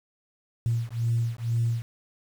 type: beating tone pair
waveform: sine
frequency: 115.4 / 117.5 Hz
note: A#2 / A#2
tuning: -17 / +14 cents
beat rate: 2.1 Hz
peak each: -26 dBFS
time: 0.66-1.82 s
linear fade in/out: 0 ms
effects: tanh soft clip ceiling -17 dBFS + 8-bit